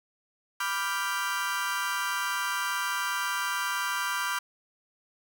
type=chord; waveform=35% pulse; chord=G dominant seventh; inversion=first; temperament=equal; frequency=987.8 / 1174.7 / 1396.9 / 1568 Hz; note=B5 / D6 / F6 / G6; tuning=0 / 0 / 0 / 0 cents; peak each=-32 dBFS; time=0.6-4.39 s; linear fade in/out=5 ms; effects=none